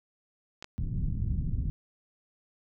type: clicks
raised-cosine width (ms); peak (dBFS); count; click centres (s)
0.2; -24; 2; 0.625 / 0.644
type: low-pass noise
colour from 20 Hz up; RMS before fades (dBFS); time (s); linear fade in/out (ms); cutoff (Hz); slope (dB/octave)
pink; -30; 0.78-1.7; 0; 190; 24
effects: none